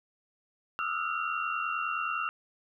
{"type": "tone cluster", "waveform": "sine", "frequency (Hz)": [1205, 1254, 1334, 1424, 2753], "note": ["D6", "D#6", "E6", "F6", "F7"], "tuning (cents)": [44, 13, 20, 33, -25], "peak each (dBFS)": [-40, -37, -33, -37, -36], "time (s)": [0.79, 2.29], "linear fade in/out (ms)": 0, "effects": []}